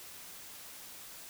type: silence
effects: white hiss -49 dBFS RMS until 1.29 s